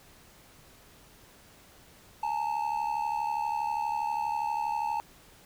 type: ring-modulated tone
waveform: triangle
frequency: 880 Hz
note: A5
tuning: in tune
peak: -23 dBFS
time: 2.23-5 s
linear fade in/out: 0 ms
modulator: 36.2 Hz
effects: pink hiss -56 dBFS RMS until 5.45 s